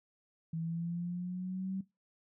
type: linear sweep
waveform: sine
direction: up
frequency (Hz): 162 to 192.5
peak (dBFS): -34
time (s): 0.53-1.81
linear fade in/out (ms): 5
effects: noise-tail reverb RT60 0.2 s tail -18 dB re dry